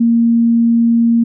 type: tone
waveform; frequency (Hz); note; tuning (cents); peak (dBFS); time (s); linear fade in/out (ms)
sine; 232.3; A#3; -6; -8; 0-1.24; 10
effects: none